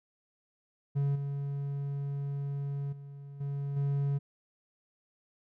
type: tone with level steps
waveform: triangle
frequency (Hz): 140.7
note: C#3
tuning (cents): +26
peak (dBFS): -24 / -30 / -41 / -30 / -25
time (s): 0.95-4.19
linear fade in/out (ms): 20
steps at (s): 1.15 / 2.92 / 3.4 / 3.76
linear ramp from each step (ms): 10
effects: none